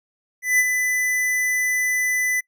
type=tone with ADSR envelope; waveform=square; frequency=2000 Hz; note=B6; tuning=21 cents sharp; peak=-14 dBFS; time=0.42-2.41 s; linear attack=170 ms; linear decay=42 ms; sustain=-6 dB; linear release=16 ms; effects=noise-tail reverb RT60 0.1 s tail -23 dB re dry